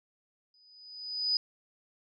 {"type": "tone with exponential growth", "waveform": "sine", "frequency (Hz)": 4978, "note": "D#8", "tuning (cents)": 0, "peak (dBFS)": -23, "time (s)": [0.54, 1.37], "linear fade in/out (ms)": 2, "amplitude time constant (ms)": 180, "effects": []}